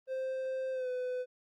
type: tone with pitch glide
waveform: triangle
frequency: 523.3 to 502.6 Hz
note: C5 to B4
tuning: 0 to +30 cents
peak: -31 dBFS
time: 0.07-1.26 s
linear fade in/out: 50 ms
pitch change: -70 cents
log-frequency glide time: 0.72-0.89 s
effects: Opus 32 kbps